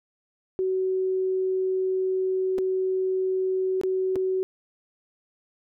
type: tone with dropouts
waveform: sine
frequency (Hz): 375.7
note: F#4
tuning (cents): +26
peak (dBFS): -22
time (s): 0.59-4.43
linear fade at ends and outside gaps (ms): 0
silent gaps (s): 2.582-2.586 / 3.813-3.835 / 4.157-4.162
effects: none